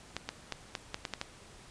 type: clicks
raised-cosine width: 0.2 ms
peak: -17 dBFS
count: 8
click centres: 0.166 / 0.29 / 0.523 / 0.752 / 0.944 / 1.052 / 1.137 / 1.214 s
effects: pink hiss -54 dBFS RMS until 1.7 s + resampled to 22050 Hz